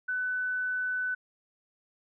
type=tone; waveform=sine; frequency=1500 Hz; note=F#6; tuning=23 cents sharp; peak=-28 dBFS; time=0.08-1.15 s; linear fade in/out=10 ms; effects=none